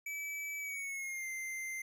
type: tone with pitch glide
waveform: square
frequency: 2300 to 2085 Hz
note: D7 to C7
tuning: -37 to -7 cents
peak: -39 dBFS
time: 0.06-1.82 s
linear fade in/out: 5 ms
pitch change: -170 cents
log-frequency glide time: 0.59-1.29 s
effects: none